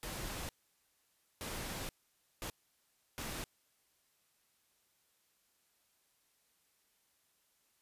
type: noise bursts at uneven times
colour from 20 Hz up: pink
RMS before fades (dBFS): -42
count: 4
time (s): 0.03-0.49 / 1.41-1.89 / 2.42-2.5 / 3.18-3.44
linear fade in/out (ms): 0
effects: white hiss -75 dBFS RMS until 7.81 s + resampled to 32000 Hz